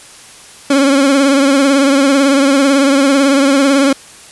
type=tone with vibrato; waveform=30% pulse; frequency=275.8 Hz; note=C#4; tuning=9 cents flat; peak=-5 dBFS; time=0.7-3.93 s; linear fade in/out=5 ms; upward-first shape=triangle; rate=18 Hz; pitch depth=74 cents each way; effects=white hiss -37 dBFS RMS until 4.31 s + resampled to 24000 Hz